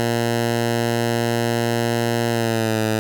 10% pulse tone with pitch glide, 117.2 to 109.98 Hz, A#2 to A2, +10 to 0 cents, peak -10 dBFS, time 0-2.99 s, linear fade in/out 0 ms, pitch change -110 cents, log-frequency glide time 2.29-2.81 s, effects none

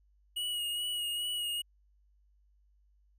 square tone with vibrato, 2899 Hz, F#7, 36 cents flat, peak -33 dBFS, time 0.36-1.62 s, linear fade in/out 10 ms, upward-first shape sine, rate 2.4 Hz, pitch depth 28 cents each way, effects added 50 Hz sine -64 dBFS peak until 3.18 s

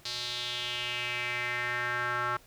square tone with band-pass filter sweep, 121.9 Hz, B2, 22 cents flat, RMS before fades -33 dBFS, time 0.05-2.37 s, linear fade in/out 5 ms, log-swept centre 4400 to 1300 Hz, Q 3.7, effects pink hiss -58 dBFS RMS until 2.46 s

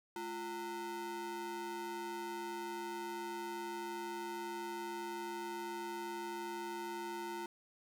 square ring-modulated tone, 281.4 Hz, C#4, 26 cents sharp, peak -38 dBFS, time 0.16-7.46 s, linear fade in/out 2 ms, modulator 629 Hz, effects 12-bit

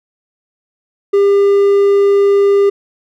triangle tone, 400.4 Hz, G4, 37 cents sharp, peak -5 dBFS, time 1.13-2.7 s, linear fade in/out 10 ms, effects none

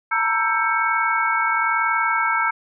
sine tone cluster, 903 / 944 / 1329 / 1585 / 2216 Hz, A5 / A#5 / E6 / G6 / C#7, +45 / +22 / +14 / +19 / -1 cents, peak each -26 / -26 / -21 / -24 / -25 dBFS, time 0.11-2.51 s, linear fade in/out 10 ms, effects none

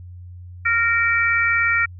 harmonic tone, 463.3 Hz, A#4, 11 cents flat, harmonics 3 / 4 / 5, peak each -20 / -20 / -20 dBFS, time 0.65-1.86 s, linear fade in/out 10 ms, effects added 89 Hz sine -35 dBFS peak until 1.99 s

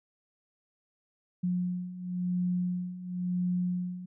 sine beating tone pair, 178.8 / 179.76 Hz, F3 / F#3, +41 / -50 cents, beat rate 0.96 Hz, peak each -34 / -30 dBFS, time 1.43-4.06 s, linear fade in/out 10 ms, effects none

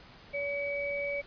sine tone pair together, 569 / 2276 Hz, C#5 / C#7, +45 / +45 cents, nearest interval 2 octaves, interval 2400 cents, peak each -33 / -34 dBFS, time 0.33-1.22 s, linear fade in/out 20 ms, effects pink hiss -53 dBFS RMS until 1.26 s + resampled to 11025 Hz

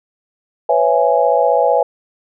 sine chord, C# minor seventh, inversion third, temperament just, 498.9 / 554.4 / 665.2 / 831.5 Hz, B4 / C#5 / E5 / G#5, +17 / 0 / +16 / +2 cents, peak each -16 dBFS, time 0.69-1.83 s, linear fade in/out 5 ms, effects none

